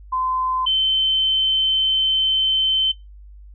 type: tone pair in turn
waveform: sine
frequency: 1028 / 3081 Hz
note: C6 / G7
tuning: -31 / -31 cents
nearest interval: octave + perfect fifth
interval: 1900 cents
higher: second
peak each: -19 / -15 dBFS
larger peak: second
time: 0.12-0.66 / 0.66-2.92 s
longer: second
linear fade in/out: 10 ms
effects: noise-tail reverb RT60 0.2 s tail -21 dB re dry + added 50 Hz sine -39 dBFS peak until 3.54 s